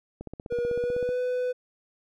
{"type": "click train", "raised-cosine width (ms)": 2, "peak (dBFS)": -24, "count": 15, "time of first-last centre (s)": [0.21, 1.091], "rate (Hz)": 15.9}
{"type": "tone with pitch glide", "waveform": "triangle", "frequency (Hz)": [480.3, 499.5], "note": ["B4", "B4"], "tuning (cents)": [-48, 20], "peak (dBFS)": -23, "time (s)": [0.5, 1.53], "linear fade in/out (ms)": 20, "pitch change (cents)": 68, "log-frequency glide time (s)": [0.71, 1.19]}
{"effects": []}